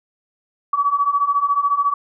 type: beating tone pair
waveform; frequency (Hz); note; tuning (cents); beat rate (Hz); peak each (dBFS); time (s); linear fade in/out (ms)
sine; 1131 / 1145; C#6 / D6; +34 / -44; 14; -20 / -17; 0.73-1.94; 5
effects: none